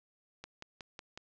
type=click train; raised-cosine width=0.2 ms; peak=-27 dBFS; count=5; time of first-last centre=0.44-1.175 s; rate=5.44 Hz; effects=low-pass 7000 Hz 12 dB/octave